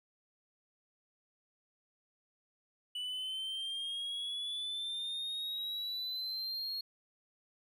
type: exponential sweep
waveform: triangle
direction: up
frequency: 2960 to 4300 Hz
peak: -35 dBFS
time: 2.95-6.81 s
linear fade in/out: 5 ms
effects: none